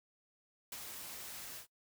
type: noise with ADSR envelope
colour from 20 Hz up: white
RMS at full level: -43 dBFS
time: 0.72-1.67 s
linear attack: 3 ms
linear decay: 42 ms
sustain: -4 dB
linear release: 97 ms
effects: noise-tail reverb RT60 0.1 s tail -20 dB re dry